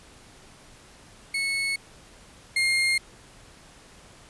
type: tone pair in turn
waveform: 35% pulse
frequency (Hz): 2200 / 2128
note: C#7 / C7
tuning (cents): -14 / +29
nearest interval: minor second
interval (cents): 57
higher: first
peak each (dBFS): -23 / -19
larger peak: second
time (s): 1.34-1.76 / 2.56-2.98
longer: neither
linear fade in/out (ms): 5
effects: pink hiss -51 dBFS RMS until 4.29 s + resampled to 24000 Hz